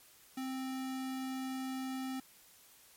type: tone with sample-and-hold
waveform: sine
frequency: 261.6 Hz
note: C4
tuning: in tune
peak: -36 dBFS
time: 0.37-2.2 s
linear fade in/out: 5 ms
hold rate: 1050 Hz
effects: white hiss -61 dBFS RMS until 2.96 s + MP3 64 kbps